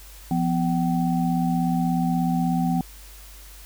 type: tone cluster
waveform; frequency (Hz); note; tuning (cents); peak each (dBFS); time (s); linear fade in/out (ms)
sine; 173.2 / 249.7 / 764; F3 / B3 / G5; -14 / +19 / -45; -22 / -24 / -28; 0.31-2.81; 2
effects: added 50 Hz sine -43 dBFS peak until 3.65 s + white hiss -47 dBFS RMS until 3.65 s